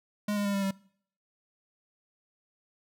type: tone with pitch steps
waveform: square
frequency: 207.7 / 204.2 / 200.9 / 197.52 / 194.24 Hz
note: G#3 / G#3 / G3 / G3 / G3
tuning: 0 / -29 / +43 / +13 / -16 cents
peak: -28 dBFS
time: 0.28-0.71 s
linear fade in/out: 5 ms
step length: 86 ms
effects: noise-tail reverb RT60 0.6 s tail -23 dB re dry